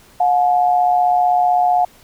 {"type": "tone pair together", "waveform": "sine", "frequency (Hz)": [720, 855.7], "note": ["F#5", "A5"], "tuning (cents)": [-47, -48], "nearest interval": "minor third", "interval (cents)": 299, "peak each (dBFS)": [-12, -20], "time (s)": [0.2, 1.85], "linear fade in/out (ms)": 5, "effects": ["pink hiss -48 dBFS RMS until 2.03 s"]}